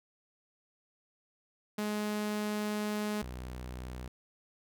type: tone pair in turn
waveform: sawtooth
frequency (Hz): 210.2 / 62.49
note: G#3 / B1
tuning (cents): +21 / +21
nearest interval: octave + major sixth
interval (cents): 2100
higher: first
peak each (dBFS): -28 / -36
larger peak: first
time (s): 1.78-3.22 / 3.22-4.08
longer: first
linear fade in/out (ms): 5
effects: none